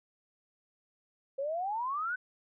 sine exponential sweep, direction up, 529 to 1533 Hz, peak -31 dBFS, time 1.38-2.16 s, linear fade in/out 10 ms, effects none

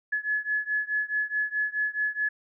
sine beating tone pair, 1703 / 1707.7 Hz, G#6 / G#6, +43 / +48 cents, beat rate 4.7 Hz, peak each -28 / -29 dBFS, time 0.12-2.29 s, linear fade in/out 10 ms, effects none

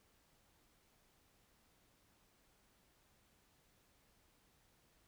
silence, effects pink hiss -73 dBFS RMS until 5.07 s

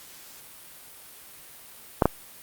clicks, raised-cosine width 1 ms, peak -3 dBFS, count 2, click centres 2.022 / 2.056 s, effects white hiss -47 dBFS RMS until 2.42 s + Opus 48 kbps

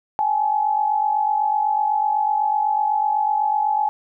sine tone pair together, 807 / 855 Hz, G#5 / A5, -50 / -50 cents, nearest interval minor second, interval 100 cents, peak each -23 / -18 dBFS, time 0.19-3.89 s, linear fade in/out 0 ms, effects none

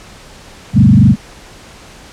sine tone with frequency modulation, 163.6 Hz, E3, 13 cents flat, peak -3 dBFS, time 0.73-1.16 s, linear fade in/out 50 ms, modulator 24.1 Hz, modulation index 2.8, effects pink hiss -37 dBFS RMS until 2.12 s + low-pass 8000 Hz 12 dB/octave

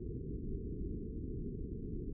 pink low-pass noise, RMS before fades -41 dBFS, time 0-2.13 s, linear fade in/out 5 ms, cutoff 440 Hz, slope 96 dB/octave, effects none

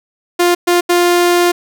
sawtooth tone bursts at uneven times, 350.8 Hz, F4, 8 cents sharp, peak -5 dBFS, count 3, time 0.39-0.55 / 0.67-0.81 / 0.89-1.52 s, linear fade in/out 10 ms, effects none

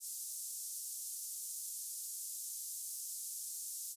white band-pass noise, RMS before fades -44 dBFS, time 0-3.96 s, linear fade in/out 50 ms, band 6100 to 12000 Hz, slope 24 dB/octave, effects resampled to 32000 Hz

